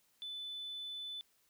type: tone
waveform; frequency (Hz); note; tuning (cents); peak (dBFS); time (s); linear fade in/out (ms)
sine; 3500; A7; -10; -40; 0.22-1.21; 0
effects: tanh soft clip ceiling -37 dBFS + white hiss -73 dBFS RMS until 1.49 s